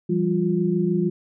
sine tone cluster, 168.4 / 195 / 352.3 Hz, E3 / G3 / F4, +37 / -9 / +15 cents, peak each -23 dBFS, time 0.09-1.1 s, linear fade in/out 10 ms, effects none

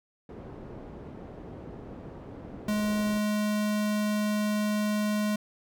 white low-pass noise, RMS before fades -43 dBFS, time 0.29-3.18 s, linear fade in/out 2 ms, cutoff 400 Hz, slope 12 dB/octave
square tone, 210.2 Hz, G#3, 21 cents sharp, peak -26 dBFS, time 2.68-5.36 s, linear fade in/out 5 ms
effects none

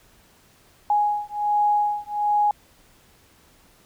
sine beating tone pair, 830.6 / 831.9 Hz, G#5 / G#5, 0 / +3 cents, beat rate 1.3 Hz, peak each -22 / -22 dBFS, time 0.9-2.51 s, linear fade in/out 2 ms, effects pink hiss -56 dBFS RMS until 3.85 s

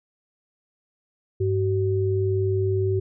sine tone pair together, 100.33 / 379.2 Hz, G2 / F#4, +41 / +43 cents, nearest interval octave + major seventh, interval 2302 cents, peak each -22 / -23 dBFS, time 1.4-3 s, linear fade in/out 10 ms, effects none

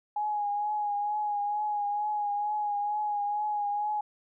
sine tone with vibrato, 830.6 Hz, G#5, in tune, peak -27 dBFS, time 0.16-4.01 s, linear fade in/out 5 ms, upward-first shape triangle, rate 2.2 Hz, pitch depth 35 cents each way, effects none

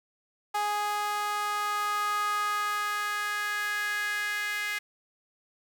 sawtooth tone with high-pass filter sweep, 415.3 Hz, G#4, in tune, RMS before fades -30 dBFS, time 0.54-4.79 s, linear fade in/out 10 ms, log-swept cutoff 920 to 1900 Hz, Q 4.5, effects 10-bit

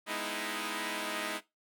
5% pulse chord, E major seventh, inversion first, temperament equal, 207.7 / 246.9 / 311.1 / 329.6 Hz, G#3 / B3 / D#4 / E4, 0 / 0 / 0 / 0 cents, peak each -29 / -32 / -27 / -28 dBFS, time 0.06-1.41 s, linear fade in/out 50 ms, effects noise-tail reverb RT60 0.2 s tail -18 dB re dry

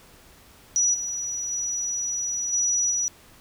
sine tone with level steps, 5860 Hz, F#8, 18 cents flat, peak -18 / -27 / -25 / -20 / -22 dBFS, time 0.76-3.08 s, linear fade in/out 0 ms, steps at 0.93 / 1.5 / 2.52 / 2.9 s, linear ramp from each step 20 ms, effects pink hiss -52 dBFS RMS until 3.4 s

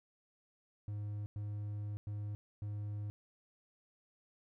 triangle tone bursts at uneven times, 103.83 Hz, G#2, in tune, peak -36 dBFS, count 4, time 0.88-1.26 / 1.36-1.97 / 2.07-2.35 / 2.62-3.1 s, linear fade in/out 0 ms, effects none

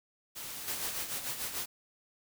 white noise, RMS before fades -42 dBFS, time 0.35-1 s, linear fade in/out 20 ms
white noise with tremolo, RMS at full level -35 dBFS, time 0.67-1.66 s, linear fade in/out 10 ms, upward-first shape sine, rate 6.8 Hz, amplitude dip 60%
effects none

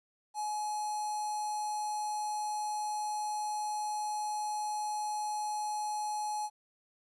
square tone with notch filter, 845 Hz, G#5, 30 cents sharp, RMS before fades -35 dBFS, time 0.34-6.5 s, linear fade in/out 50 ms, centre 2300 Hz, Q 0.52, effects resampled to 24000 Hz + 12-bit

